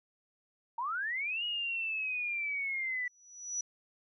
sine linear two-way sweep, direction up then down, 894 to 2900 to 1958 Hz, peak -32 dBFS, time 0.78-3.08 s, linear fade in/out 5 ms, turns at 1.44 s
sine tone with exponential growth, 5890 Hz, F#8, 9 cents flat, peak -30 dBFS, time 3.05-3.61 s, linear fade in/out 5 ms, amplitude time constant 120 ms
effects none

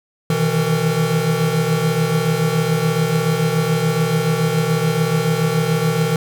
square tone cluster, 127.1 / 156.8 / 163.8 / 454.3 Hz, C3 / D#3 / E3 / A#4, -50 / +14 / -11 / -45 cents, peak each -25 / -23 / -19 / -23 dBFS, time 0.3-6.16 s, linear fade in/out 2 ms, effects none

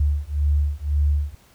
sine beating tone pair, 72.1 / 74 Hz, D2 / D2, -31 / +14 cents, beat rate 1.9 Hz, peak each -21 dBFS, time 0-1.35 s, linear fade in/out 5 ms, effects pink hiss -55 dBFS RMS until 1.54 s

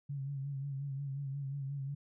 sine tone with vibrato, 138.59 Hz, C#3, in tune, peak -36 dBFS, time 0.09-1.95 s, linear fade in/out 10 ms, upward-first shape sine, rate 5.6 Hz, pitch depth 51 cents each way, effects none

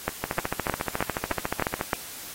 two click trains, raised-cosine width 0.5 ms, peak -11 / -9 dBFS, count 23 / 7, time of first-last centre 0.24-1.811 / 0.08-1.932 s, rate 14 / 3.24 Hz, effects white hiss -40 dBFS RMS until 2.34 s + AAC 48 kbps

